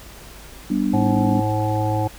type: chord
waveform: sine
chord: G major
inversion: none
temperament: just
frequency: 196 / 245 / 294 Hz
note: G3 / B3 / D4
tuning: 0 / -14 / +2 cents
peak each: -22 dBFS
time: 0.7-1.4 s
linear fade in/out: 5 ms
type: harmonic tone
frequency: 107 Hz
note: A2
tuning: 48 cents flat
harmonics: 1 / 3 / 5 / 7 / 8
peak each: -21 / -26 / -27 / -27 / -26 dBFS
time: 0.93-2.08 s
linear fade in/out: 10 ms
effects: added 50 Hz sine -42 dBFS peak until 2.18 s + pink hiss -42 dBFS RMS until 2.18 s